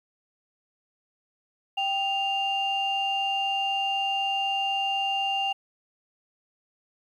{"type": "tone pair together", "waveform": "sine", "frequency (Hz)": [784, 2796], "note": ["G5", "F7"], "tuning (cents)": [0, 1], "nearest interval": "octave + minor seventh", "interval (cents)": 2201, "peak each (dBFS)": -26, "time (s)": [1.77, 5.53], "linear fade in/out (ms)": 10, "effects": ["tanh soft clip ceiling -18 dBFS", "10-bit"]}